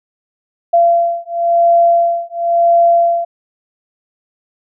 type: beating tone pair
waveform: sine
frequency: 683 / 683.96 Hz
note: F5 / F5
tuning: -39 / -36 cents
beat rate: 0.96 Hz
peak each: -12 dBFS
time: 0.73-3.25 s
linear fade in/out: 10 ms
effects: none